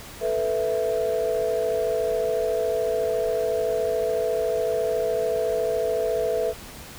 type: chord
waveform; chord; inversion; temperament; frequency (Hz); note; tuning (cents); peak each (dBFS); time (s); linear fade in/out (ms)
sine; A suspended second; none; equal; 440 / 493.9 / 659.3; A4 / B4 / E5; 0 / 0 / 0; -25; 0.2-6.54; 50
effects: tanh soft clip ceiling -14 dBFS + pink hiss -41 dBFS RMS until 6.98 s